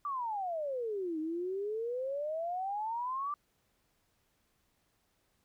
sine exponential two-way sweep, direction down then up, 1188 to 307.5 to 1188 Hz, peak -33 dBFS, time 0.05-3.34 s, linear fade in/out 2 ms, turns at 1.19 s, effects pink hiss -75 dBFS RMS until 5.44 s

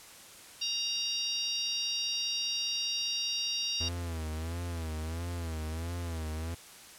harmonic tone, 935 Hz, A#5, 5 cents sharp, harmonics 3 / 4 / 5 / 6, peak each -36 / -36 / -36 / -36 dBFS, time 0.61-3.89 s, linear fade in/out 10 ms
45% pulse tone with vibrato, 82.41 Hz, E2, in tune, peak -34 dBFS, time 3.8-6.55 s, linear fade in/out 10 ms, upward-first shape sine, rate 1.5 Hz, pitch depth 95 cents each way
effects white hiss -51 dBFS RMS until 6.98 s + low-pass 11000 Hz 12 dB/octave

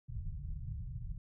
pink low-pass noise, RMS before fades -41 dBFS, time 0.08-1.18 s, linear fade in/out 5 ms, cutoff 150 Hz, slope 48 dB/octave, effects none

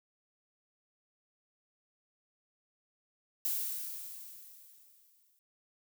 violet noise with exponential decay, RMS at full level -32 dBFS, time 3.45-5.39 s, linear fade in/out 0 ms, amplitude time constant 420 ms, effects none

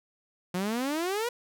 sawtooth exponential sweep, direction up, 174.8 to 493.9 Hz, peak -24 dBFS, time 0.54-1.29 s, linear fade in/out 5 ms, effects none

